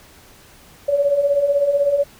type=beating tone pair; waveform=sine; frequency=554.4 / 570.4 Hz; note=C#5 / C#5; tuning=0 / +49 cents; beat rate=16 Hz; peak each=-22 / -15 dBFS; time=0.88-2.04 s; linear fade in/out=10 ms; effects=pink hiss -47 dBFS RMS until 2.19 s